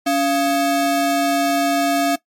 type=ring-modulated tone; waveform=square; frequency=486.1 Hz; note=B4; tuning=28 cents flat; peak=-13 dBFS; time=0.06-2.16 s; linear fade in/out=10 ms; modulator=204 Hz; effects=noise-tail reverb RT60 0.1 s tail -18 dB re dry + MP3 64 kbps